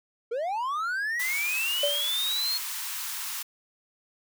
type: linear sweep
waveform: triangle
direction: up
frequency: 440 to 4300 Hz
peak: -25 dBFS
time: 0.31-2.58 s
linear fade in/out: 10 ms
type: high-pass noise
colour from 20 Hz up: white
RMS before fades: -34 dBFS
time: 1.19-3.43 s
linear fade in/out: 10 ms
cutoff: 860 Hz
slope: 96 dB/octave
type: tone with exponential decay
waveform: sine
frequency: 578 Hz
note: D5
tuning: 28 cents flat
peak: -21 dBFS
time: 1.83-2.12 s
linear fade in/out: 5 ms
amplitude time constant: 63 ms
effects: none